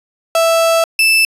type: tone pair in turn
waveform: 35% pulse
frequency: 660 / 2640 Hz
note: E5 / E7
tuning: +2 / +2 cents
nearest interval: 2 octaves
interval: 2400 cents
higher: second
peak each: -8 / -7 dBFS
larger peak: second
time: 0.35-0.84 / 0.99-1.25 s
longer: first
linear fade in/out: 2 ms
effects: resampled to 32000 Hz

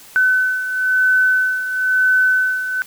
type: beating tone pair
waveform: sine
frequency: 1512 / 1513 Hz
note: F#6 / F#6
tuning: +37 / +38 cents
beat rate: 1 Hz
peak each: -14 / -20 dBFS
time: 0.16-2.82 s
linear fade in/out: 0 ms
effects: white hiss -42 dBFS RMS until 2.86 s

